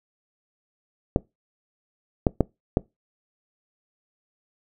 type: clicks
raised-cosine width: 2 ms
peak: -4 dBFS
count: 4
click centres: 1.161 / 2.268 / 2.407 / 2.771 s
effects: noise-tail reverb RT60 0.2 s tail -23 dB re dry